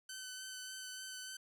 10% pulse tone with vibrato, 1521 Hz, F#6, 47 cents sharp, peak -36 dBFS, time 0.09-1.37 s, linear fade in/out 5 ms, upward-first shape sine, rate 3.4 Hz, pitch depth 14 cents each way, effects none

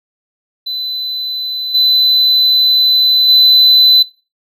triangle tone with level steps, 4014 Hz, B7, 27 cents sharp, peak -17 / -7 / -4 dBFS, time 0.66-4.03 s, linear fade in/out 10 ms, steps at 1.74 / 3.28 s, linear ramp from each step 10 ms, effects noise-tail reverb RT60 0.3 s tail -18 dB re dry

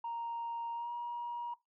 sine tone with pitch glide, 932.3 to 953 Hz, A#5 to A#5, 0 to +38 cents, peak -35 dBFS, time 0.04-1.54 s, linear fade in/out 5 ms, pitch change +38 cents, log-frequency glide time 0.73-0.92 s, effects noise-tail reverb RT60 0.2 s tail -20 dB re dry + tanh soft clip ceiling -33 dBFS

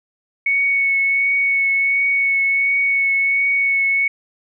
sine tone with vibrato, 2217 Hz, C#7, in tune, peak -14 dBFS, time 0.46-4.08 s, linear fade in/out 5 ms, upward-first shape triangle, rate 1.4 Hz, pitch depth 16 cents each way, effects none

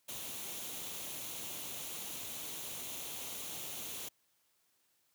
white noise with comb filter, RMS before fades -43 dBFS, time 0.08-4.09 s, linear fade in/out 10 ms, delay 0.3 ms, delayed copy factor +0.5, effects white hiss -75 dBFS RMS until 5.14 s + high-pass 80 Hz 12 dB/octave

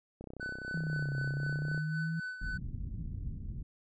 click train, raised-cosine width 2 ms, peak -31 dBFS, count 51, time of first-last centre 0.21-1.777 s, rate 31.9 Hz
triangle tone with tremolo, 1503 Hz, F#6, 27 cents sharp, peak -34 dBFS, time 0.4-2.58 s, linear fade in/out 10 ms, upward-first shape sine, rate 3.9 Hz, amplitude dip 60%
sine linear two-way sweep, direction down then up, 164.81 to 135.3 to 164.81 Hz, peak -32 dBFS, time 0.74-2.2 s, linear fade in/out 5 ms, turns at 1.18 s
pink low-pass noise, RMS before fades -39 dBFS, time 2.41-3.63 s, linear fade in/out 5 ms, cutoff 200 Hz, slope 24 dB/octave
effects resampled to 16000 Hz

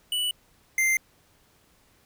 square tone pair in turn, 2960 / 2089 Hz, F#7 / C7, 0 / -3 cents, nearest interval tritone, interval 603 cents, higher first, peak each -25 / -21 dBFS, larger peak second, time 0.12-0.31 / 0.78-0.97 s, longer neither, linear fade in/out 2 ms, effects pink hiss -62 dBFS RMS until 2.05 s

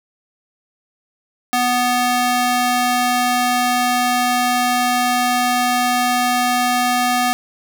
square tone with high-pass filter, 246.9 Hz, B3, in tune, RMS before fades -17 dBFS, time 1.53-7.33 s, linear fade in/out 0 ms, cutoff 560 Hz, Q 0.99, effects none

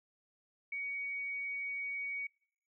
sine tone, 2247 Hz, C#7, 23 cents sharp, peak -36 dBFS, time 0.72-2.27 s, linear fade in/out 5 ms, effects noise-tail reverb RT60 0.7 s tail -26 dB re dry

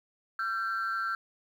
sine tone pair together, 1356 / 1564.5 Hz, E6 / G6, +49 / -4 cents, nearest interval major second, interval 247 cents, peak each -29 / -31 dBFS, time 0.39-1.15 s, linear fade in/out 2 ms, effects tanh soft clip ceiling -26 dBFS + 10-bit

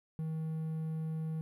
triangle tone, 159 Hz, D#3, 38 cents sharp, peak -32 dBFS, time 0.19-1.41 s, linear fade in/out 0 ms, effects 12-bit

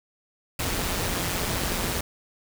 pink noise with amplitude modulation, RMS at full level -25 dBFS, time 0.59-2.01 s, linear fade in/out 5 ms, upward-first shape sine, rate 179 Hz, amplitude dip 55%, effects none

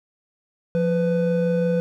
triangle tone pair together, 174.9 / 499 Hz, F3 / B4, +3 / +18 cents, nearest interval octave + tritone, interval 1815 cents, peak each -19 dBFS, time 0.75-1.8 s, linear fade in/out 0 ms, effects none

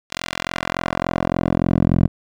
10% pulse tone with band-pass filter sweep, 43.5 Hz, F1, 6 cents flat, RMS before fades -20 dBFS, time 0.1-2.08 s, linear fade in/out 20 ms, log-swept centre 4100 to 150 Hz, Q 0.73, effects none

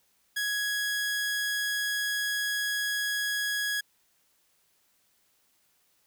sawtooth tone, 1665 Hz, G#6, 4 cents sharp, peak -24 dBFS, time 0.36-3.81 s, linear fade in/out 10 ms, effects white hiss -69 dBFS RMS until 6.06 s

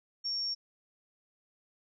sine tone, 5510 Hz, F8, 24 cents flat, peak -31 dBFS, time 0.24-0.55 s, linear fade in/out 20 ms, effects none

